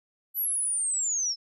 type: linear sweep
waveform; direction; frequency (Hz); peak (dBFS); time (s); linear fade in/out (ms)
sine; down; 12000 to 5220; -25; 0.34-1.36; 50
effects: none